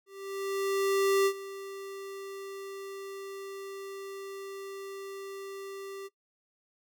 square tone with ADSR envelope, 392 Hz, G4, in tune, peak -23 dBFS, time 0.06-6.09 s, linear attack 1200 ms, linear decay 69 ms, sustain -17 dB, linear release 30 ms, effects noise-tail reverb RT60 0.1 s tail -17 dB re dry

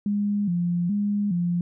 sine tone with vibrato, 188.9 Hz, F#3, 36 cents sharp, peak -21 dBFS, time 0.06-1.61 s, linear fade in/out 2 ms, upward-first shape square, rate 1.2 Hz, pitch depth 140 cents each way, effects none

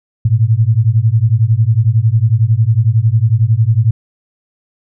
sine beating tone pair, 106.6 / 117.6 Hz, G#2 / A#2, +46 / +16 cents, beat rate 11 Hz, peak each -11 dBFS, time 0.25-3.91 s, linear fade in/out 5 ms, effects none

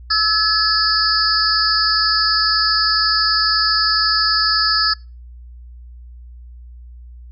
sine tone cluster, 1304 / 1709 / 4484 / 4892 / 5110 Hz, E6 / G#6 / C#8 / D#8 / D#8, -19 / +49 / +19 / -30 / +45 cents, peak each -20 dBFS, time 0.1-4.94 s, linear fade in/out 10 ms, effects noise-tail reverb RT60 0.3 s tail -26 dB re dry + added 60 Hz sine -35 dBFS peak until 7.31 s

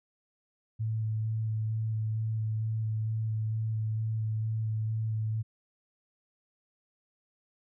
sine tone with vibrato, 110 Hz, A2, in tune, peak -28 dBFS, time 0.79-5.43 s, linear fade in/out 20 ms, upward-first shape square, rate 2.2 Hz, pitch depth 10 cents each way, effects none

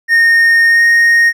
triangle tone with pitch glide, 1842 to 1859.1 Hz, A#6 to A#6, -21 to -5 cents, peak -4 dBFS, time 0.08-1.33 s, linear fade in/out 50 ms, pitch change +16 cents, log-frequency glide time 0.67-0.83 s, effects none

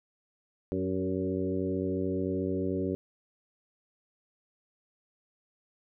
harmonic tone with a mistuned harmonic, 93.6 Hz, F#2, 20 cents sharp, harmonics 1 / 2 / 3 / 4 / 5 / 6, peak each -37 / -35 / -33 / -33 / -37 / -40 dBFS, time 0.72-2.95 s, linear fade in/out 0 ms, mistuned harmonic 4, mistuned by +21 cents, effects none

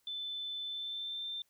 sine tone with pitch glide, 3520 to 3575 Hz, A7 to A7, 0 to +27 cents, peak -37 dBFS, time 0.07-1.42 s, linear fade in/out 2 ms, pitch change +27 cents, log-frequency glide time 0.64-1.28 s, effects white hiss -75 dBFS RMS until 1.49 s

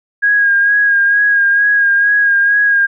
sine tone with vibrato, 1635 Hz, G#6, 28 cents flat, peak -8 dBFS, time 0.22-2.87 s, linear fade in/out 20 ms, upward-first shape sine, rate 2.2 Hz, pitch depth 29 cents each way, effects none

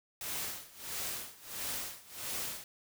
white noise with tremolo, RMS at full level -37 dBFS, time 0.21-2.64 s, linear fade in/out 2 ms, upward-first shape sine, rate 1.5 Hz, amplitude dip 90%, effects none

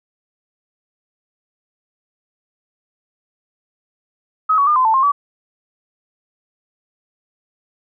sine tone with pitch steps, 1272 / 1125 / 1208 / 1027 / 887 / 1062 / 1145 Hz, D#6 / C#6 / D6 / C6 / A5 / C6 / D6, +38 / +25 / +48 / -33 / +14 / +25 / -44 cents, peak -11 dBFS, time 4.49-5.12 s, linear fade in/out 10 ms, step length 90 ms, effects none

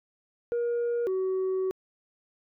sine tone pair in turn, 474.7 / 376.8 Hz, A#4 / F#4, +31 / +32 cents, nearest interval major third, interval 399 cents, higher first, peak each -23 dBFS, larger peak neither, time 0.52-1.07 / 1.07-1.71 s, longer second, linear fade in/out 0 ms, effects tanh soft clip ceiling -24 dBFS

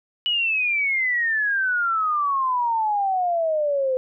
sine exponential sweep, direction down, 2960 to 508 Hz, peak -19 dBFS, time 0.26-3.97 s, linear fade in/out 0 ms, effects none

